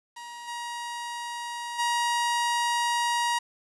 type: tone with level steps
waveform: sawtooth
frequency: 950 Hz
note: A#5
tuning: 33 cents sharp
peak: -35 / -29 / -20 dBFS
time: 0.16-3.39 s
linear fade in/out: 10 ms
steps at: 0.47 / 1.78 s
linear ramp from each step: 20 ms
effects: resampled to 24000 Hz + 9-bit